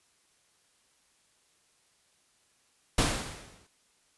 pink noise with exponential decay, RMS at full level -23 dBFS, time 2.98-3.67 s, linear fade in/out 5 ms, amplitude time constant 150 ms, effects white hiss -68 dBFS RMS until 4.17 s + resampled to 24000 Hz

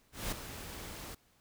pink noise with ADSR envelope, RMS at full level -35 dBFS, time 0.12-1.15 s, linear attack 200 ms, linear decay 8 ms, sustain -10 dB, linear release 9 ms, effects pink hiss -69 dBFS RMS until 1.4 s

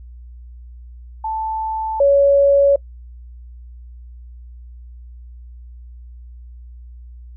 sine tone pair in turn, 880 / 560.8 Hz, A5 / C#5, 0 / +20 cents, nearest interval minor sixth, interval 780 cents, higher first, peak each -20 / -9 dBFS, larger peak second, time 1.24-2 / 2-2.76 s, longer neither, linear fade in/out 5 ms, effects noise-tail reverb RT60 0.1 s tail -24 dB re dry + added 60 Hz sine -35 dBFS peak until 7.36 s

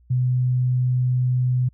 sine tone, 126 Hz, B2, 35 cents sharp, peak -17 dBFS, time 0.1-1.69 s, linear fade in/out 10 ms, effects added 60 Hz sine -52 dBFS peak until 1.73 s

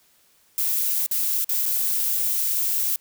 violet noise with dropouts, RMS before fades -23 dBFS, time 0.58-2.96 s, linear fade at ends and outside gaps 1 ms, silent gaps 1.063-1.112 / 1.444-1.492 / 1.657-1.661 s, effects white hiss -60 dBFS RMS until 3 s

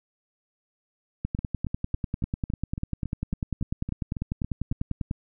two click trains, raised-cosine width 5 ms, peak -19 / -15 dBFS, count 13 / 40, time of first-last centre 1.39-4.723 / 1.25-5.111 s, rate 3.6 / 10.1 Hz, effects none

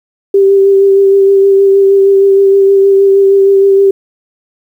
sine tone with vibrato, 392.6 Hz, G4, 3 cents sharp, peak -3 dBFS, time 0.34-3.91 s, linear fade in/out 5 ms, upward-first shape sine, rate 6.4 Hz, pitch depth 17 cents each way, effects 7-bit

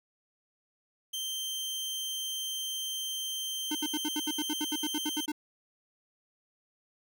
sawtooth tone, 3137 Hz, G7, 1 cent sharp, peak -30 dBFS, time 1.13-5.26 s, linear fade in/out 10 ms
square tone bursts, 301.7 Hz, D4, 47 cents sharp, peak -31 dBFS, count 15, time 3.71-5.319 s, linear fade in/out 5 ms, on 41 ms, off 71 ms
effects none

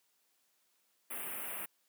white band-stop noise, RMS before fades -41 dBFS, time 1.1-1.66 s, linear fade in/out 10 ms, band 2900 to 9400 Hz, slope 48 dB/octave, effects white hiss -75 dBFS RMS until 1.88 s + high-pass 200 Hz 12 dB/octave

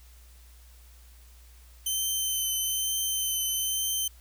10% pulse tone with vibrato, 3079 Hz, G7, 32 cents flat, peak -19 dBFS, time 1.86-4.08 s, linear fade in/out 5 ms, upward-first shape triangle, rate 1.1 Hz, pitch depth 15 cents each way, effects added 60 Hz sine -50 dBFS peak until 4.2 s + white hiss -59 dBFS RMS until 4.2 s

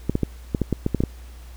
clicks, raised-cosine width 3 ms, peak -7 dBFS, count 10, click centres 0.096 / 0.154 / 0.233 / 0.548 / 0.617 / 0.727 / 0.864 / 0.947 / 1.005 / 1.037 s, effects added 60 Hz sine -38 dBFS peak until 1.56 s + pink hiss -51 dBFS RMS until 1.56 s

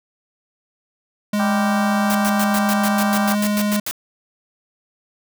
square tone, 207.7 Hz, G#3, in tune, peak -18 dBFS, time 1.33-3.8 s, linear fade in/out 5 ms
harmonic tone, 196 Hz, G3, in tune, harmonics 3 / 4 / 5 / 6 / 7 / 8, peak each -35 / -24 / -32 / -27 / -35 / -28 dBFS, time 1.39-3.35 s, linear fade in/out 10 ms
white noise bursts, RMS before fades -25 dBFS, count 13, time 2.1-3.911 s, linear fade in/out 0 ms, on 47 ms, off 100 ms
effects none

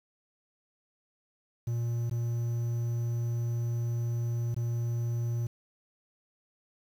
triangle tone with dropouts, 118 Hz, A#2, 22 cents sharp, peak -26 dBFS, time 1.67-5.47 s, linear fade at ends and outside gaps 5 ms, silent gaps 2.098-2.111 / 4.545-4.563 s, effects 9-bit

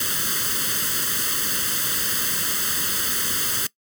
white noise with comb filter, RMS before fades -23 dBFS, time 0-3.67 s, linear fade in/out 5 ms, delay 0.63 ms, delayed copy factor +1, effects noise-tail reverb RT60 0.1 s tail -20 dB re dry + high-pass 80 Hz 12 dB/octave

